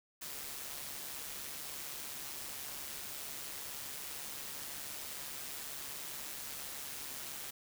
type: noise with amplitude modulation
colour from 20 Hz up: white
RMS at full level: -42 dBFS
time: 0.21-7.51 s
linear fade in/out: 10 ms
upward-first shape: sine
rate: 142 Hz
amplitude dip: 45%
effects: none